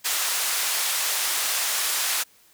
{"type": "band-pass noise", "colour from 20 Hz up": "white", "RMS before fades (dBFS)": -25, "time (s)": [0.04, 2.24], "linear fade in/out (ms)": 20, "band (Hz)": [770, 12000], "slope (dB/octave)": 12, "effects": ["white hiss -57 dBFS RMS until 2.53 s"]}